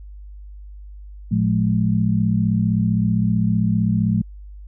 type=tone cluster; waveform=sine; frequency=113.3 / 177.1 / 212.6 Hz; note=A#2 / F3 / G#3; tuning=-49 / +24 / +41 cents; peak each=-20 dBFS; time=1.31-4.22 s; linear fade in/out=10 ms; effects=added 50 Hz sine -35 dBFS peak until 4.67 s